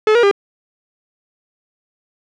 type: tone with pitch steps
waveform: 45% pulse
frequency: 430.8 / 475.7 / 401.1 Hz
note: A4 / A#4 / G4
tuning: -37 / +35 / +40 cents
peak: -9 dBFS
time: 0.07-0.313 s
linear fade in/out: 2 ms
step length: 81 ms
effects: low-pass 3000 Hz 12 dB/octave